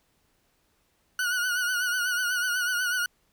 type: tone with vibrato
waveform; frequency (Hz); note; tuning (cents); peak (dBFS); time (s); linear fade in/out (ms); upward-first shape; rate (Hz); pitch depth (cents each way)
40% pulse; 1465; F#6; -18; -24; 1.19-3.06; 2; triangle; 8.1; 67
effects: pink hiss -69 dBFS RMS until 3.32 s